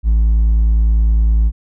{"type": "tone with hard clipping", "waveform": "triangle", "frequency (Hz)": 54.9, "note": "A1", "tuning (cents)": -3, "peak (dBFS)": -8, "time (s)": [0.03, 1.52], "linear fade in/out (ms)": 50, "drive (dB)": 1, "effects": []}